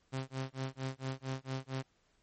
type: tone with tremolo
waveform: sawtooth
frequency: 132.4 Hz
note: C3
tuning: 21 cents sharp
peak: -30 dBFS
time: 0.12-1.83 s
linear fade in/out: 20 ms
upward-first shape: sine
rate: 4.4 Hz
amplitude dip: 100%
effects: pink hiss -73 dBFS RMS until 2.22 s + MP3 32 kbps